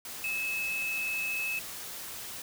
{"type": "tone in noise", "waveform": "sine", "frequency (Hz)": 2594, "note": "E7", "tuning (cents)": -28, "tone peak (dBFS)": -30, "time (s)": [0.24, 1.59], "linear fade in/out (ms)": 2, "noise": "white", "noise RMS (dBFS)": -41, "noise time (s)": [0.05, 2.42], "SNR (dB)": 8, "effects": []}